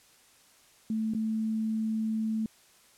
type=tone with dropouts; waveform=sine; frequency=220 Hz; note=A3; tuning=in tune; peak=-27 dBFS; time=0.9-2.46 s; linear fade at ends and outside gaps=2 ms; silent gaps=1.137-1.148 s; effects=white hiss -60 dBFS RMS until 2.97 s + low-pass 11000 Hz 12 dB/octave